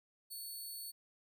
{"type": "tone", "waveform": "5% pulse", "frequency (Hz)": 4435, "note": "C#8", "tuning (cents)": 0, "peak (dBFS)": -37, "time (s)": [0.3, 0.92], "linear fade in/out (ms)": 20, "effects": []}